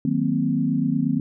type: chord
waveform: sine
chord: C half-diminished seventh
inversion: first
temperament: equal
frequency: 155.56 / 185 / 233.1 / 261.6 Hz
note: Eb3 / Gb3 / Bb3 / C4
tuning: 0 / 0 / 0 / 0 cents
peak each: -25 / -27 / -24 / -23 dBFS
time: 0.05-1.2 s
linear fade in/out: 2 ms
effects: none